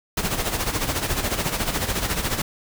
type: noise with tremolo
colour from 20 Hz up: pink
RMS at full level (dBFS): -22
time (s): 0.17-2.42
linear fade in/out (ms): 5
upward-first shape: sine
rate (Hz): 14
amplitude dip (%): 65
effects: none